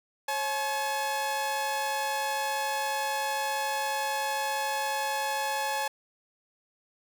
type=tone pair together; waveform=sawtooth; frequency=545 / 853 Hz; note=C#5 / G#5; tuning=-29 / +46 cents; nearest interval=minor sixth; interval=775 cents; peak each=-31 / -25 dBFS; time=0.28-5.88 s; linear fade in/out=5 ms; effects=none